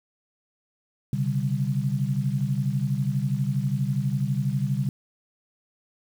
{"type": "chord", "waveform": "sine", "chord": "C suspended second", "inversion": "none", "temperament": "equal with one note detuned", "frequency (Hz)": [130.81, 143.06, 196], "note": ["C3", "D3", "G3"], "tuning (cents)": [0, -45, 0], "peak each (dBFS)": [-26, -26, -29], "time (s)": [1.13, 4.89], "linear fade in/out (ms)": 2, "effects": ["8-bit"]}